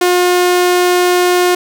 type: tone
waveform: sawtooth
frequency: 358 Hz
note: F4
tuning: 43 cents sharp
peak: -5 dBFS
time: 0.01-1.55 s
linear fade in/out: 5 ms
effects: none